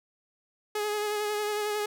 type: tone with vibrato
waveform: sawtooth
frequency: 419.3 Hz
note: G#4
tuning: 17 cents sharp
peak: -24 dBFS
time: 0.75-1.86 s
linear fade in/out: 5 ms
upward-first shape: sine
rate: 11 Hz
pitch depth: 23 cents each way
effects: none